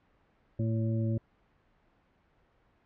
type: harmonic tone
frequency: 112 Hz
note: A2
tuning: 31 cents sharp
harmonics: 1 / 2 / 3 / 5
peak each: -28 / -34 / -38 / -42 dBFS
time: 0.59-1.18 s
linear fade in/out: 5 ms
effects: pink hiss -68 dBFS RMS until 2.85 s + low-pass 2000 Hz 12 dB/octave